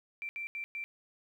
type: tone bursts at uneven times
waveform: sine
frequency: 2349 Hz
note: D7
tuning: in tune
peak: -36 dBFS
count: 4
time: 0.22-0.29 / 0.36-0.47 / 0.55-0.64 / 0.75-0.84 s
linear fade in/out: 0 ms
effects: 11-bit